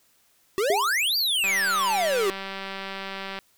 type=exponential two-way sweep; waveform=square; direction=up then down; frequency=370 to 4799 to 370 Hz; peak=-22 dBFS; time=0.58-2.3 s; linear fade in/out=0 ms; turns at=1.17 s
type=tone with exponential decay; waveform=sine; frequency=407.4 Hz; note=G#4; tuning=33 cents flat; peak=-18 dBFS; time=0.7-0.93 s; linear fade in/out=2 ms; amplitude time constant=48 ms
type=click train; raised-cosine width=0.3 ms; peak=-18 dBFS; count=379; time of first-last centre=1.44-3.388 s; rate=194 Hz
effects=white hiss -63 dBFS RMS until 3.57 s